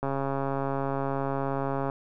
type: click train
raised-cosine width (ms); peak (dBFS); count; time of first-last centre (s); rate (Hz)
1; -16; 257; 0.03-1.899; 137
effects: none